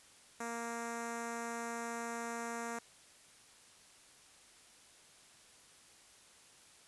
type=tone with notch filter; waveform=5% pulse; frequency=233.1 Hz; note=A#3; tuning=in tune; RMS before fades=-41 dBFS; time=0.4-2.79 s; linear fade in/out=5 ms; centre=3100 Hz; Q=0.63; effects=white hiss -61 dBFS RMS until 6.87 s + resampled to 24000 Hz